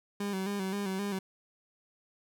30% pulse tone with vibrato, 196 Hz, G3, in tune, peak -29 dBFS, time 0.2-1.19 s, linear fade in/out 5 ms, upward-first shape square, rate 3.8 Hz, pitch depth 55 cents each way, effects none

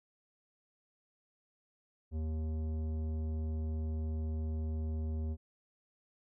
sine tone with tanh clipping, 78.6 Hz, D#2, 18 cents sharp, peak -35 dBFS, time 2.11-5.37 s, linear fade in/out 50 ms, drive 13 dB, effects none

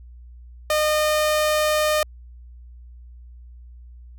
sawtooth tone, 610 Hz, D#5, 34 cents flat, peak -14 dBFS, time 0.7-2.03 s, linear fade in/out 2 ms, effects added 60 Hz sine -40 dBFS peak until 4.18 s

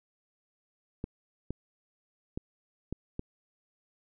clicks, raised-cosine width 3 ms, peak -21 dBFS, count 5, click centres 1.041 / 1.506 / 2.375 / 2.926 / 3.194 s, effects none

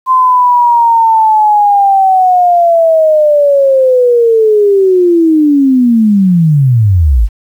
sine linear sweep, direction down, 1041 to 45.44 Hz, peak -4 dBFS, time 0.06-7.29 s, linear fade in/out 50 ms, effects 7-bit

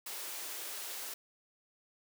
white high-pass noise, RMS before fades -42 dBFS, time 0.06-1.14 s, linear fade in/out 5 ms, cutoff 310 Hz, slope 24 dB/octave, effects none

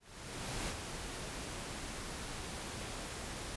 pink noise with ADSR envelope, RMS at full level -38 dBFS, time 0-3.56 s, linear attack 680 ms, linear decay 59 ms, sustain -5 dB, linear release 9 ms, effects resampled to 24000 Hz

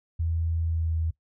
sine tone with pitch glide, 82.41 to 81.04 Hz, E2 to E2, 0 to -29 cents, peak -24 dBFS, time 0.19-1.11 s, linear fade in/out 10 ms, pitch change -29 cents, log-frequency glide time 0.62-0.97 s, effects noise-tail reverb RT60 0.1 s tail -19 dB re dry

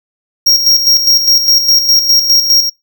square tone with tremolo, 5588 Hz, F8, in tune, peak -5 dBFS, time 0.46-2.7 s, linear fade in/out 10 ms, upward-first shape square, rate 4.9 Hz, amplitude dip 55%, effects noise-tail reverb RT60 0.2 s tail -26 dB re dry

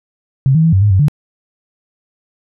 sine tone with pitch steps, 134.4 / 160.1 / 163.4 / 96 / 103.8 / 94.9 / 147.4 Hz, C3 / D#3 / E3 / G2 / G#2 / F#2 / D3, +47 / +50 / -15 / -36 / 0 / +44 / +7 cents, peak -7 dBFS, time 0.46-1.083 s, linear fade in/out 0 ms, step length 89 ms, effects none

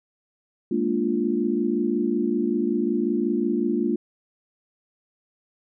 sine chord, Bb dominant seventh, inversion third, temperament equal, 207.7 / 233.1 / 293.7 / 349.2 Hz, Ab3 / Bb3 / D4 / F4, 0 / 0 / 0 / 0 cents, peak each -28 / -25 / -27 / -25 dBFS, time 0.71-3.96 s, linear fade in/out 5 ms, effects none

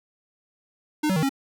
square tone with pitch steps, 303.6 / 189.2 / 157.3 / 272.7 Hz, D#4 / F#3 / D#3 / C#4, -42 / +39 / +19 / -28 cents, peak -21 dBFS, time 1.03-1.294 s, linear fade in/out 10 ms, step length 66 ms, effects none

